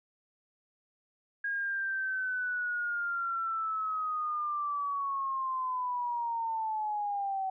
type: linear sweep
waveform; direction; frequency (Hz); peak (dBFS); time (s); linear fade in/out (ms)
sine; down; 1636 to 758; -30; 1.44-7.5; 5
effects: none